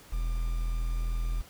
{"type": "tone with quantisation", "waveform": "triangle", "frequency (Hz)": 41.34, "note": "E1", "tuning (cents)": 6, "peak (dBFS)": -25, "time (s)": [0.12, 1.42], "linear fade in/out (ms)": 10, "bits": 8, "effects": ["pink hiss -53 dBFS RMS until 1.49 s"]}